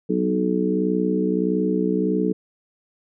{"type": "harmonic tone with a mistuned harmonic", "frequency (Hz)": 61.6, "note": "B1", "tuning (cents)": -4, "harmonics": [3, 4, 5, 6, 7], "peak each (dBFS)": [-23, -27, -24, -30, -24], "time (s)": [0.09, 2.33], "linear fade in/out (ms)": 10, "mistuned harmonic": 3, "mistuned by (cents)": 21, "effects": []}